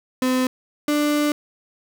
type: tone pair in turn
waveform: 35% pulse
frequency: 256 / 295.5 Hz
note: C4 / D4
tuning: -38 / +11 cents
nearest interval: major second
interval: 249 cents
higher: second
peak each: -16 dBFS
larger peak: neither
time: 0.22-0.47 / 0.88-1.32 s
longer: second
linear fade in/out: 2 ms
effects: none